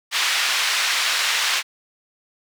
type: band-pass noise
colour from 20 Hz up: white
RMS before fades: -21 dBFS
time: 0.11-1.63 s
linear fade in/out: 50 ms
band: 1300 to 3900 Hz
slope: 12 dB/octave
effects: none